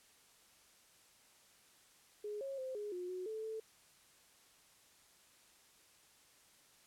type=tone with pitch steps; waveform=sine; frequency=418 / 545 / 520 / 415.9 / 358.8 / 367.4 / 437.4 / 440.5 Hz; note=G#4 / C#5 / C5 / G#4 / F4 / F#4 / A4 / A4; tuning=+11 / -29 / -11 / +2 / +47 / -12 / -10 / +2 cents; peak=-40 dBFS; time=2.24-3.6 s; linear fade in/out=5 ms; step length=170 ms; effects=white hiss -66 dBFS RMS until 6.86 s + low-pass 11000 Hz 12 dB/octave